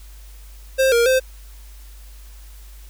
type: tone with pitch steps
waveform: square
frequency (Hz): 529 / 469.8 / 520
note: C5 / A#4 / C5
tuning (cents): +19 / +13 / -11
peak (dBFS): -14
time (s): 0.78-1.2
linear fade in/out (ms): 20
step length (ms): 140
effects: added 50 Hz sine -38 dBFS peak until 2.89 s + white hiss -50 dBFS RMS until 2.89 s